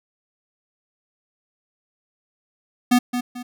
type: tone with echo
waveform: square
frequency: 246.1 Hz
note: B3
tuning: 6 cents flat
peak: -13 dBFS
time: 2.91-2.99 s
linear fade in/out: 10 ms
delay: 220 ms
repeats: 2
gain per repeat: -9 dB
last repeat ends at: 3.43 s
effects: none